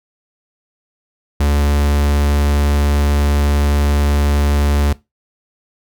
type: tone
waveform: 45% pulse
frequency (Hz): 72.2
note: D2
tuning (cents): -29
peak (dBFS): -12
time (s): 1.4-4.93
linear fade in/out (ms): 5
effects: noise-tail reverb RT60 0.2 s tail -19 dB re dry